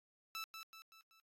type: tone with echo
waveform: 15% pulse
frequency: 1318.5 Hz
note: E6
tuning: in tune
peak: -36 dBFS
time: 0.35-0.44 s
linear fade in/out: 0 ms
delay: 190 ms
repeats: 4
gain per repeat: -6 dB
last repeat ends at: 1.2 s
effects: AAC 48 kbps